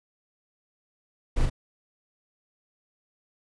brown noise with echo, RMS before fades -24 dBFS, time 1.36-1.46 s, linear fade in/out 10 ms, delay 39 ms, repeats 1, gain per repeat -2 dB, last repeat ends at 1.499 s, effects resampled to 24000 Hz

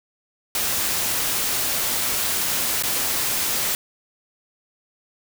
white noise with dropouts, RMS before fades -23 dBFS, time 0.55-3.75 s, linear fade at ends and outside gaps 1 ms, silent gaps 2.825-2.835 s, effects none

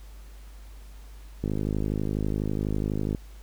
click train, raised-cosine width 3 ms, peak -15 dBFS, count 90, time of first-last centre 1.44-3.148 s, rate 52.1 Hz, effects added 50 Hz sine -42 dBFS peak until 3.42 s + pink hiss -56 dBFS RMS until 3.42 s

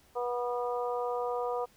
harmonic tone, 243.7 Hz, B3, 23 cents flat, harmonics 2 / 3 / 4 / 5, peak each -32 / -36 / -38 / -40 dBFS, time 0.15-1.66 s, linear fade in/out 20 ms, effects pink hiss -63 dBFS RMS until 1.76 s

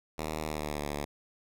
5% pulse tone with pitch glide, 77.78 to 72.99 Hz, D#2 to D2, 0 to -10 cents, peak -22 dBFS, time 0.18-1.05 s, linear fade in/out 5 ms, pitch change -110 cents, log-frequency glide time 0.42-0.85 s, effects none

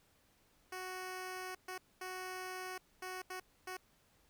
10% pulse tone bursts at uneven times, 370 Hz, F#4, in tune, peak -34 dBFS, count 6, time 0.72-1.55 / 1.68-1.78 / 2.01-2.78 / 3.02-3.22 / 3.3-3.4 / 3.67-3.77 s, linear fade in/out 5 ms, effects pink hiss -71 dBFS RMS until 4.29 s

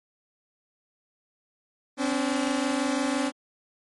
sawtooth tone pair together, 260 / 285.9 Hz, C4 / D4, -11 / -46 cents, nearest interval major second, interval 165 cents, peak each -23 dBFS, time 1.97-3.32 s, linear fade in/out 50 ms, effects MP3 48 kbps

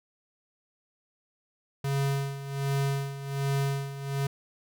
square tone with tremolo, 138.59 Hz, C#3, in tune, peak -25 dBFS, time 1.84-4.27 s, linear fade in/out 5 ms, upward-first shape sine, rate 1.3 Hz, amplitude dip 75%, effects none

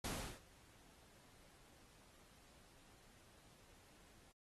pink noise with ADSR envelope, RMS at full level -43 dBFS, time 0.04-4.32 s, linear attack 5 ms, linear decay 350 ms, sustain -24 dB, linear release 10 ms, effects AAC 32 kbps

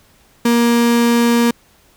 35% pulse tone, 235.8 Hz, A#3, 20 cents sharp, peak -9 dBFS, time 0.45-1.51 s, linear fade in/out 5 ms, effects pink hiss -52 dBFS RMS until 1.96 s

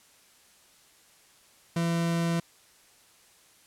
40% pulse tone, 168.4 Hz, E3, 37 cents sharp, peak -24 dBFS, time 1.76-2.4 s, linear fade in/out 5 ms, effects white hiss -59 dBFS RMS until 3.66 s + low-pass 11000 Hz 12 dB/octave

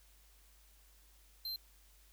square tone, 4131 Hz, C8, 23 cents flat, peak -39 dBFS, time 1.45-1.56 s, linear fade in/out 2 ms, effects added 50 Hz sine -63 dBFS peak until 2.12 s + white hiss -67 dBFS RMS until 2.12 s

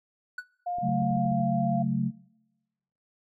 triangle tone with exponential decay, 1480 Hz, F#6, in tune, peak -27 dBFS, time 0.38-0.46 s, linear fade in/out 5 ms, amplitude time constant 16 ms
sine tone with pitch glide, 708 to 691.8 Hz, F5 to F5, +23 to -17 cents, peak -28 dBFS, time 0.66-1.83 s, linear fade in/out 10 ms, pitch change -40 cents, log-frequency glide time 1.11-1.43 s
clicks, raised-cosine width 3 ms, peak -33 dBFS, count 8, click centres 0.785 / 0.889 / 1.021 / 1.11 / 1.169 / 1.254 / 1.316 / 1.403 s
sine chord, F# minor, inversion second, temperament equal, 138.59 / 185 / 220 Hz, C#3 / F#3 / A3, 0 / 0 / 0 cents, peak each -29 dBFS, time 0.81-2.12 s, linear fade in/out 50 ms
effects noise-tail reverb RT60 1.0 s tail -24 dB re dry

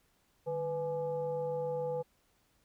sine tone with frequency modulation, 496.9 Hz, B4, 11 cents sharp, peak -32 dBFS, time 0.46-2.03 s, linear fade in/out 20 ms, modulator 347 Hz, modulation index 0.62, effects pink hiss -72 dBFS RMS until 2.64 s

